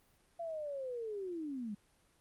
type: linear sweep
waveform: sine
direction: down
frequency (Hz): 686 to 196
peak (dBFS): -38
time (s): 0.39-1.75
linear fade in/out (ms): 10
effects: pink hiss -70 dBFS RMS until 2.2 s + Opus 32 kbps